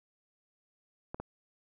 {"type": "clicks", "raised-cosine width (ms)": 1, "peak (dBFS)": -24, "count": 2, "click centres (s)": [1.145, 1.2], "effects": []}